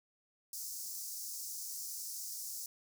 pink high-pass noise, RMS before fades -43 dBFS, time 0.53-2.66 s, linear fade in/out 2 ms, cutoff 5100 Hz, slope 48 dB/octave, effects none

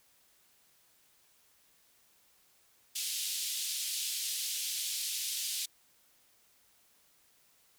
pink band-pass noise, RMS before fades -36 dBFS, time 2.95-5.66 s, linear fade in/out 10 ms, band 3200 to 14000 Hz, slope 24 dB/octave, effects white hiss -67 dBFS RMS until 7.78 s

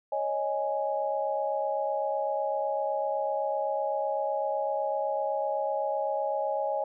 sine chord, C# suspended second, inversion none, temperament equal, 554.4 / 622.3 / 830.6 Hz, C#5 / D#5 / G#5, 0 / 0 / 0 cents, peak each -31 dBFS, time 0.12-6.84 s, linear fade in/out 5 ms, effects none

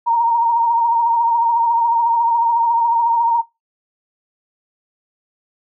sine tone with vibrato, 932.3 Hz, A#5, in tune, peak -12 dBFS, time 0.06-3.42 s, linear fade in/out 20 ms, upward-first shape sine, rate 14 Hz, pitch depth 38 cents each way, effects noise-tail reverb RT60 0.2 s tail -18 dB re dry

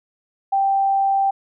sine tone, 784 Hz, G5, in tune, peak -15 dBFS, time 0.52-1.31 s, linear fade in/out 10 ms, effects none

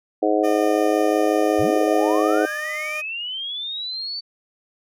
harmonic tone, 105.4 Hz, G#2, 26 cents sharp, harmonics 3 / 4 / 5 / 6 / 7, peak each -21 / -22 / -23 / -24 / -24 dBFS, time 0.22-2.46 s, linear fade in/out 10 ms
15% pulse tone with pitch glide, 606 to 611.6 Hz, D#5 to D#5, -46 to -30 cents, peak -23 dBFS, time 0.43-3.02 s, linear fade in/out 20 ms, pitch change +16 cents, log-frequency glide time 2.53-2.71 s
sine linear sweep, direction up, 55.6 to 4562 Hz, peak -26 dBFS, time 1.58-4.21 s, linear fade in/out 20 ms
effects none

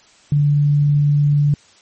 sine tone, 145.6 Hz, D3, 15 cents flat, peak -11 dBFS, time 0.32-1.54 s, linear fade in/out 2 ms, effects white hiss -50 dBFS RMS until 1.81 s + MP3 32 kbps

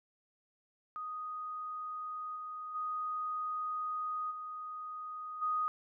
sine tone with level steps, 1244.5 Hz, D#6, in tune, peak -38 / -40 / -34 / -40 / -30 dBFS, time 0.96-5.68 s, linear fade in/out 0 ms, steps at 2.35 / 2.74 / 4.3 / 5.41 s, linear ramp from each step 20 ms, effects none

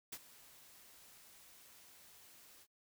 white noise with ADSR envelope, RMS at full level -44 dBFS, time 0.12-2.67 s, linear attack 8 ms, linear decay 51 ms, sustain -17 dB, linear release 52 ms, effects noise-tail reverb RT60 0.1 s tail -23 dB re dry

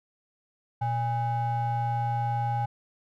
triangle ring-modulated tone, 349.1 Hz, F4, 1 cent flat, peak -20 dBFS, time 0.81-2.66 s, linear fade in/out 10 ms, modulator 469 Hz, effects none

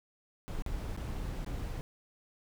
brown noise with dropouts, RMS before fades -37 dBFS, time 0.48-1.81 s, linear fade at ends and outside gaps 0 ms, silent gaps 0.622-0.663 / 0.965-0.974 / 1.447-1.463 s, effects none

